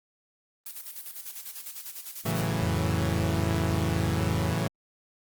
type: noise with tremolo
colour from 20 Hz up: blue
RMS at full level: -38 dBFS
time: 0.66-2.46 s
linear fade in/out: 2 ms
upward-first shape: square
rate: 10 Hz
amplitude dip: 60%
type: chord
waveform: sawtooth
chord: F# minor seventh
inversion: first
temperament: equal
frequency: 110 / 138.59 / 164.81 / 185 Hz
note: A2 / C#3 / E3 / F#3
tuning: 0 / 0 / 0 / 0 cents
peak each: -26 / -29 / -26 / -31 dBFS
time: 2.25-4.68 s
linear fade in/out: 10 ms
type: tone with vibrato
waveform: sine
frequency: 87.31 Hz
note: F2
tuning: in tune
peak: -29 dBFS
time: 2.62-4.53 s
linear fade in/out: 0 ms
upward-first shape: sine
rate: 19 Hz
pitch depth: 96 cents each way
effects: Opus 32 kbps

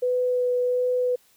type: tone with vibrato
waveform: sine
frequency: 497.1 Hz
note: B4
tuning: 11 cents sharp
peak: -20 dBFS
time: 0.02-1.16 s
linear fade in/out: 10 ms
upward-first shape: sine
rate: 1.4 Hz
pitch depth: 9 cents each way
effects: white hiss -60 dBFS RMS until 1.36 s

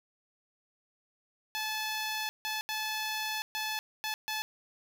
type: tone bursts at uneven times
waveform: 10% pulse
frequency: 865 Hz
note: A5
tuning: 30 cents flat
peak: -24 dBFS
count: 6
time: 1.55-2.29 / 2.45-2.61 / 2.69-3.42 / 3.55-3.79 / 4.04-4.14 / 4.28-4.42 s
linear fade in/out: 0 ms
effects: none

